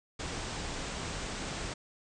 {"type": "low-pass noise", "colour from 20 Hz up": "pink", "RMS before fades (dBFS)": -38, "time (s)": [0.19, 1.74], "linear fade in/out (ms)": 10, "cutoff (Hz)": 8600, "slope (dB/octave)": 96, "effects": []}